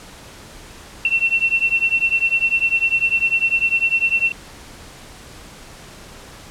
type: beating tone pair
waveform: sine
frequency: 2702 / 2712 Hz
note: E7 / E7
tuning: +42 / +49 cents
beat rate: 10 Hz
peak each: -18 dBFS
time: 1.05-4.32 s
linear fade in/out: 2 ms
effects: pink hiss -40 dBFS RMS until 6.5 s + low-pass 10000 Hz 12 dB/octave